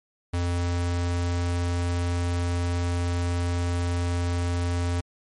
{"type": "tone", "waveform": "square", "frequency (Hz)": 87.31, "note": "F2", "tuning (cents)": 0, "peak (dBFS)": -24, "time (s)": [0.33, 5.01], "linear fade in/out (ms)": 10, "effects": ["MP3 48 kbps"]}